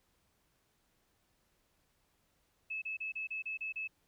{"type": "tone bursts", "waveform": "sine", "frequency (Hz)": 2600, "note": "E7", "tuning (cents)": -24, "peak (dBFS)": -36, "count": 8, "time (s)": [2.7, 3.877], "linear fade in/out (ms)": 10, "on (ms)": 120, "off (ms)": 31, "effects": ["pink hiss -75 dBFS RMS until 4.07 s"]}